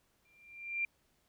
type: tone with exponential growth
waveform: sine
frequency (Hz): 2376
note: D7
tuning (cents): +20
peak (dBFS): -29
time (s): 0.25-0.85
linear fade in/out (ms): 2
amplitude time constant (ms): 130
effects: pink hiss -74 dBFS RMS until 1.28 s